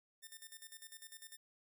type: tone with tremolo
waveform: 5% pulse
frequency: 1800 Hz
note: A6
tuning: 39 cents sharp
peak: -39 dBFS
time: 0.22-1.37 s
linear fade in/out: 20 ms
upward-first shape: square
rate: 10 Hz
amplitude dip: 75%
effects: none